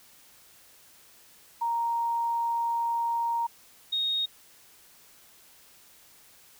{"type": "tone pair in turn", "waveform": "sine", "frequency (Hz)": [932.3, 3729], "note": ["A#5", "A#7"], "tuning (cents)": [0, 0], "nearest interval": "2 octaves", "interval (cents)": 2400, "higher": "second", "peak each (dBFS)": -25, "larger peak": "neither", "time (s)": [[1.61, 3.47], [3.92, 4.26]], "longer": "first", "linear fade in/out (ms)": 10, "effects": ["white hiss -56 dBFS RMS until 6.59 s"]}